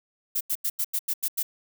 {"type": "noise bursts", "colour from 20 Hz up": "violet", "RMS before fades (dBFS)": -26, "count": 8, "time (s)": [0.35, 1.43], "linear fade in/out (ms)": 10, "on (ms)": 58, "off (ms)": 88, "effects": []}